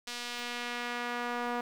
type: tone with band-pass filter sweep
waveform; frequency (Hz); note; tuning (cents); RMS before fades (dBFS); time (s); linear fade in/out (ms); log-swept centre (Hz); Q
sawtooth; 241.4; B3; -39; -36; 0.07-1.61; 5; 4500 to 960; 0.92
effects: 9-bit

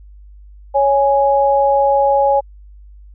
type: tone pair together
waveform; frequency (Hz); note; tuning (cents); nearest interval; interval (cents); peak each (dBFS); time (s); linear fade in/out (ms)
sine; 556.3 / 830.6; C#5 / G#5; +6 / 0; perfect fifth; 694; -13; 0.74-2.41; 20
effects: added 50 Hz sine -37 dBFS peak until 3.14 s

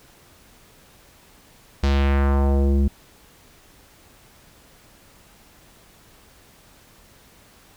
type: tone with low-pass filter sweep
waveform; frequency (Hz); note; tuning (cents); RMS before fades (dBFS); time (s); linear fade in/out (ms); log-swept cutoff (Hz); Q
square; 69.3; C#2; 0; -18; 1.83-2.88; 5; 5200 to 230; 1.5
effects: pink hiss -52 dBFS RMS until 7.76 s

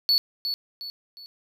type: tone with echo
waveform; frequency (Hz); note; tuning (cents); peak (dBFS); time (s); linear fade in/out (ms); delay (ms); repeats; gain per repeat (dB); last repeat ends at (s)
triangle; 4435; C#8; 0; -16; 0.09-0.18; 0; 360; 3; -8; 1.26
effects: none

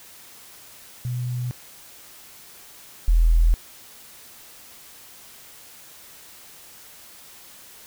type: tone pair in turn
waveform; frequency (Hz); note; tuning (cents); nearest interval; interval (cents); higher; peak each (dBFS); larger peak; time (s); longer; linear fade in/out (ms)
sine; 123.47 / 41.2; B2 / E1; 0 / 0; octave + perfect fifth; 1900; first; -24 / -13; second; 1.05-1.51 / 3.08-3.54; neither; 0
effects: white hiss -46 dBFS RMS until 7.86 s

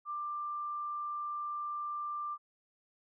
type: tone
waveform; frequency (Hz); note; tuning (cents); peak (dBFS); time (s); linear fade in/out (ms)
sine; 1185; D6; +15; -35; 0.05-2.38; 50
effects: none

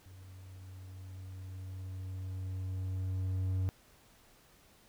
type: tone with level ramp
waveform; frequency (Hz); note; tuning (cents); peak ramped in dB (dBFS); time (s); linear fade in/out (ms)
triangle; 93.6; F#2; +20; -48 to -27; 0.06-3.69; 0
effects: pink hiss -63 dBFS RMS until 4.88 s

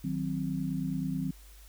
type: chord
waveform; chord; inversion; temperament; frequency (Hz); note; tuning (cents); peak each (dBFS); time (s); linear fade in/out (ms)
sine; C diminished; first; equal; 155.56 / 185 / 261.6; Eb3 / Gb3 / C4; 0 / 0 / 0; -34; 0.04-1.31; 5
effects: added 50 Hz sine -50 dBFS peak until 1.68 s + white hiss -58 dBFS RMS until 1.68 s

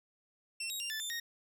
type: tone with pitch steps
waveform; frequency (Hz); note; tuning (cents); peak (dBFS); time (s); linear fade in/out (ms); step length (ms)
20% pulse; 2703 / 3797 / 2788 / 1752 / 3558 / 1864; E7 / A#7 / F7 / A6 / A7 / A#6; +43 / +31 / -4 / -8 / +19 / -1; -31; 0.6-1.2; 5; 100
effects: none

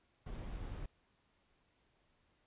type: noise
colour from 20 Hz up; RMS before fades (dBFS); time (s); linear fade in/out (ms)
brown; -44; 0.26-0.86; 5
effects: pink hiss -75 dBFS RMS until 2.46 s + resampled to 8000 Hz

